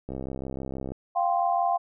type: click train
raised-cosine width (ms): 2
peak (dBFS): -21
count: 56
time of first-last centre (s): 0.09-0.92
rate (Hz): 66.3
type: chord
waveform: sine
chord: F suspended second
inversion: none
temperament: equal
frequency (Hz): 698.5 / 784 / 1046.5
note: F5 / G5 / C6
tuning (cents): 0 / 0 / 0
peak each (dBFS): -24 / -26 / -30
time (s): 1.15-1.78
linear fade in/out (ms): 20
effects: none